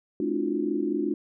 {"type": "tone cluster", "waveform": "sine", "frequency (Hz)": [212.6, 262.2, 297, 339.8, 364.9], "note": ["G#3", "C4", "D4", "F4", "F#4"], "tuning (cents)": [41, 4, 20, -47, -24], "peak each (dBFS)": [-33, -35, -28, -30, -31], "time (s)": [0.2, 1.14], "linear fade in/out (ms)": 2, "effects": []}